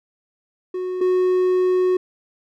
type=tone pair in turn; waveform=triangle; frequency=367 / 367 Hz; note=F#4 / F#4; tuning=-14 / -14 cents; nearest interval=unison; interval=0 cents; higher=neither; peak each=-21 / -13 dBFS; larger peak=second; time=0.74-1.01 / 1.01-1.97 s; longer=second; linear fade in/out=5 ms; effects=none